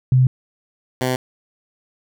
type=tone pair in turn; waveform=sine / 10% pulse; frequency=128.6 / 127.86 Hz; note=C3 / C3; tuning=-30 / -40 cents; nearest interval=unison; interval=10 cents; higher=first; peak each=-10 dBFS; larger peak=neither; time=0.12-0.27 / 1.01-1.16 s; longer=neither; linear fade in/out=2 ms; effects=none